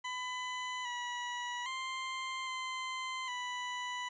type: tone with pitch steps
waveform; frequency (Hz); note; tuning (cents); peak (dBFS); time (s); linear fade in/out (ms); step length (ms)
20% pulse; 1003 / 972 / 1048 / 1036 / 989; B5 / B5 / C6 / C6 / B5; +26 / -28 / +2 / -17 / +2; -32; 0.04-4.09; 10; 810
effects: resampled to 16000 Hz + 11-bit